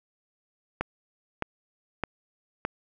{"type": "click train", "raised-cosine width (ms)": 0.5, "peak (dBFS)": -12, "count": 4, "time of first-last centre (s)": [0.81, 2.65], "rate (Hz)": 1.63, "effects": []}